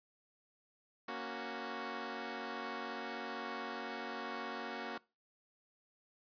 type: chord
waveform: 10% pulse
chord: F# major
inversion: first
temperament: equal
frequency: 233.1 / 277.2 / 370 Hz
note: A#3 / C#4 / F#4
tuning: 0 / 0 / 0 cents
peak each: -36 / -38 / -36 dBFS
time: 1.08-4.98 s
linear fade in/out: 5 ms
effects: noise-tail reverb RT60 0.3 s tail -23 dB re dry + resampled to 11025 Hz